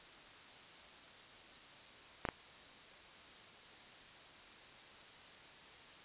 clicks, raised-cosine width 0.5 ms, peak -20 dBFS, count 2, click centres 2.252 / 2.288 s, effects white hiss -56 dBFS RMS until 6.04 s + resampled to 8000 Hz

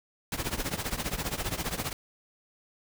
pink noise with tremolo, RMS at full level -29 dBFS, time 0.32-1.93 s, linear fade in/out 2 ms, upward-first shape triangle, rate 15 Hz, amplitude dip 90%, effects none

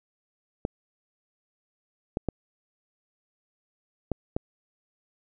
clicks, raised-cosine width 2 ms, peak -13 dBFS, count 5, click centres 0.651 / 2.171 / 2.287 / 4.117 / 4.365 s, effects none

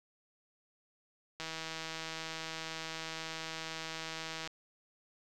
click train, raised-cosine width 0.2 ms, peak -23 dBFS, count 496, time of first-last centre 1.4-4.475 s, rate 161 Hz, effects none

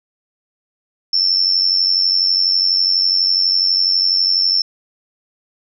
sine tone with amplitude modulation, 5360 Hz, E8, 28 cents sharp, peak -9 dBFS, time 1.13-4.62 s, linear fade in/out 5 ms, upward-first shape sine, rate 92.1 Hz, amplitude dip 70%, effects none

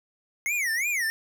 square tone with vibrato, 2087 Hz, C7, 5 cents flat, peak -25 dBFS, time 0.46-1.1 s, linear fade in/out 0 ms, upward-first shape sine, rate 2.9 Hz, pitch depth 280 cents each way, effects none

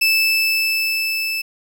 30% pulse tone with level ramp, 2631 Hz, E7, 4 cents flat, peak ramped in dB -10 to -18 dBFS, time 0.01-1.42 s, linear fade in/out 10 ms, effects 8-bit

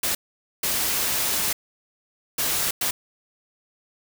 white noise bursts at uneven times, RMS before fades -24 dBFS, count 4, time 0.03-0.15 / 0.63-1.53 / 2.38-2.71 / 2.81-2.91 s, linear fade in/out 5 ms, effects none

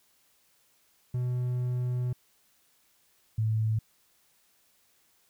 triangle / sine tone pair in turn, 124.3 / 109.91 Hz, B2 / A2, +12 / -1 cents, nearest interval major second, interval 213 cents, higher first, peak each -25 / -24 dBFS, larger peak second, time 1.14-2.13 / 3.38-3.79 s, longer first, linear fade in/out 5 ms, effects white hiss -67 dBFS RMS until 5.29 s

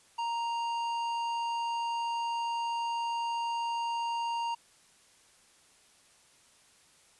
sine tone with tanh clipping, 932.3 Hz, A#5, in tune, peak -32 dBFS, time 0.18-4.55 s, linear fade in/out 10 ms, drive 12 dB, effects white hiss -62 dBFS RMS until 7.19 s + resampled to 24000 Hz

